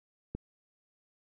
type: click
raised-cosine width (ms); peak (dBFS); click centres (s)
3; -23; 0.35
effects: none